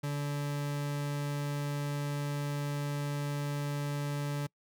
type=tone; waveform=40% pulse; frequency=144.5 Hz; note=D3; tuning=28 cents flat; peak=-31 dBFS; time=0.03-4.47 s; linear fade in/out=10 ms; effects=noise-tail reverb RT60 0.1 s tail -25 dB re dry